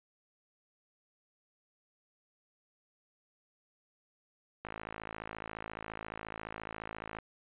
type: click train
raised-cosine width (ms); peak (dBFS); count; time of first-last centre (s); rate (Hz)
0.5; -25; 139; 4.65-7.187; 54.4
effects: resampled to 8000 Hz